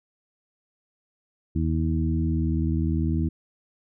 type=harmonic tone with a mistuned harmonic; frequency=80.2 Hz; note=E2; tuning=47 cents flat; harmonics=1 / 2 / 3 / 4; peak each=-24 / -27 / -29 / -30 dBFS; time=1.55-3.29 s; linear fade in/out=10 ms; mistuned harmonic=1; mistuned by=+16 cents; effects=none